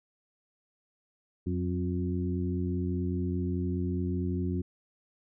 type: harmonic tone with a mistuned harmonic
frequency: 89.2 Hz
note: F2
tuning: 37 cents sharp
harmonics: 1 / 2 / 3 / 4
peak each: -31 / -33 / -35 / -37 dBFS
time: 1.46-4.62 s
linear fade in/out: 10 ms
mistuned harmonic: 2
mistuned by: +41 cents
effects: none